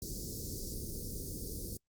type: band-stop noise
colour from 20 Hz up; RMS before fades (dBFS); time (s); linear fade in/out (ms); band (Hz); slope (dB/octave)
pink; -41; 0.02-1.77; 2; 480 to 4700; 48
effects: noise-tail reverb RT60 0.1 s tail -26 dB re dry + Opus 48 kbps

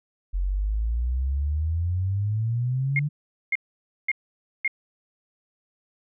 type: exponential sweep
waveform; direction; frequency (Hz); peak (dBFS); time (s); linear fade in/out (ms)
sine; up; 44.09 to 149.2; -22; 0.33-3.09; 20
type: tone bursts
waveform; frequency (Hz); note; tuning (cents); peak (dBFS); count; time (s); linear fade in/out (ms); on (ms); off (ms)
sine; 2135; C7; +34; -20; 4; 2.96-4.678; 2; 32; 530
effects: none

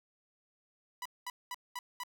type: tone bursts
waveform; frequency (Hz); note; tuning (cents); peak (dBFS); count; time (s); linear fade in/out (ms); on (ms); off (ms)
sawtooth; 987; B5; -1; -34; 5; 1.02-2.035; 2; 35; 210
effects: 11-bit

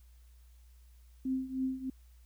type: tone with tremolo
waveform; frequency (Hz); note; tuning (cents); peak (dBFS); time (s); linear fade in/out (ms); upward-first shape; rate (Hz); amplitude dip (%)
sine; 261.6; C4; 0; -28; 1.25-1.9; 5; triangle; 3.2; 85
effects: added 60 Hz sine -55 dBFS peak until 2.25 s + white hiss -71 dBFS RMS until 2.25 s

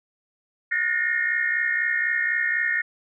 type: tone cluster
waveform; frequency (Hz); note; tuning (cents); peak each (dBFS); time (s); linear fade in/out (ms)
sine; 1447 / 1787 / 1851 / 2137; F#6 / A6 / A#6 / C7; -39 / +26 / -13 / +36; -31 / -27 / -23 / -29; 0.71-2.82; 10
effects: none

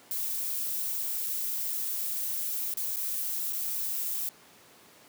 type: noise with dropouts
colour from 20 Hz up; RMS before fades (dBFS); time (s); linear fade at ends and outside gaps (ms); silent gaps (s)
violet; -32; 0.11-4.29; 1; 2.739-2.771 / 2.961-2.968 / 3.526-3.531
effects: pink hiss -55 dBFS RMS until 5.08 s + high-pass 200 Hz 12 dB/octave

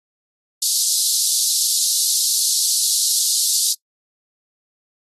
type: high-pass noise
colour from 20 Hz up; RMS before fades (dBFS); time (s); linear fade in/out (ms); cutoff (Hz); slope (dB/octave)
pink; -18; 0.62-3.73; 2; 4000; 48
effects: noise-tail reverb RT60 0.1 s tail -21 dB re dry + AAC 32 kbps

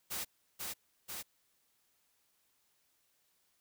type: noise with echo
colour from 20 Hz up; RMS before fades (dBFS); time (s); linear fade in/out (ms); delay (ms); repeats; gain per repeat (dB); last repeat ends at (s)
white; -39; 0.1-0.25; 20; 490; 2; -2; 1.23
effects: white hiss -75 dBFS RMS until 3.6 s

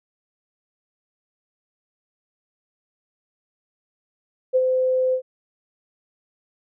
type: tone with ADSR envelope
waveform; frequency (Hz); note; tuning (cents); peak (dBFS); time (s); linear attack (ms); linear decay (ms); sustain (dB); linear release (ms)
sine; 514; C5; -31; -13; 4.53-5.22; 27; 46; -4; 85
effects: none

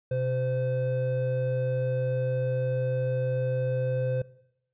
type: tone pair together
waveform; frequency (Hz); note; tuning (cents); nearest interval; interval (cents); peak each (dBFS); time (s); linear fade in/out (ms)
triangle; 127.6 / 514; C3 / C5; -43 / -31; 2 octaves; 2412; -26; 0.11-4.22; 5
effects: noise-tail reverb RT60 0.8 s tail -20 dB re dry + resampled to 8000 Hz

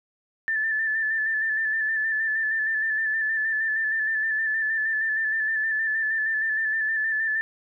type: tone with vibrato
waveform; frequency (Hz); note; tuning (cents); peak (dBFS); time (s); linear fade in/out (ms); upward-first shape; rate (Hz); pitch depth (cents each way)
sine; 1760; A6; 0; -22; 0.48-7.41; 0; square; 6.4; 28
effects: none

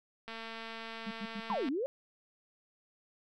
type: click train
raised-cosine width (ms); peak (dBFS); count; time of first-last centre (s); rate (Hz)
0.3; -28; 319; 0.28-1.687; 226
type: tone bursts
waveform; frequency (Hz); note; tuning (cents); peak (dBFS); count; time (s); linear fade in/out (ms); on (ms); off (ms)
sine; 208.9; G#3; +10; -37; 4; 1.06-1.549; 10; 54; 91
type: exponential two-way sweep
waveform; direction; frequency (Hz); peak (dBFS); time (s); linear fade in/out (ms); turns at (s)
sine; down then up; 1100 to 244.1 to 572; -31; 1.5-1.86; 0; 1.68
effects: none

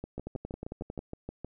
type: two click trains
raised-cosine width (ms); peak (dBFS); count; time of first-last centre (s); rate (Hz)
2; -24 / -24; 10 / 10; 0.04-1.446 / 0.18-0.991; 6.4 / 11.1
effects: none

